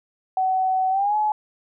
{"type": "tone with pitch glide", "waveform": "sine", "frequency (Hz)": [753, 850.1], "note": ["F#5", "G#5"], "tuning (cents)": [30, 40], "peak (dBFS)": -18, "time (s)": [0.37, 1.32], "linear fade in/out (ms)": 2, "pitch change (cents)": 210, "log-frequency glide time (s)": [0.9, 1.16], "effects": []}